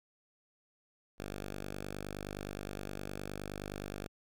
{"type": "tone", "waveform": "5% pulse", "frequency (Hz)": 49.63, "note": "G1", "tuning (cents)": 22, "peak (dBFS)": -29, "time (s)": [1.18, 4.08], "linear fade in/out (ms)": 20, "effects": []}